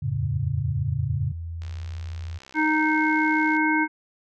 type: chord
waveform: sine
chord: F# minor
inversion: none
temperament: equal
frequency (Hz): 92.5 / 110 / 138.59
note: F#2 / A2 / C#3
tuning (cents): 0 / 0 / 0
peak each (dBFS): -31 / -27 / -26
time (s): 0.02-1.32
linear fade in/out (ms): 10
type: tone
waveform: sine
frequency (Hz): 83.5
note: E2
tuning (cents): +23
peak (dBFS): -30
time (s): 0.14-2.39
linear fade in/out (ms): 20
type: click train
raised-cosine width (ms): 0.2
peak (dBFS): -28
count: 130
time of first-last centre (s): 1.62-3.566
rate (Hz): 66.3
type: harmonic tone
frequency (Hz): 310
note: D#4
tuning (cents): -6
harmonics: 1 / 3 / 5 / 7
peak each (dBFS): -22 / -25 / -25 / -26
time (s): 2.54-3.88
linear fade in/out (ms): 50
effects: none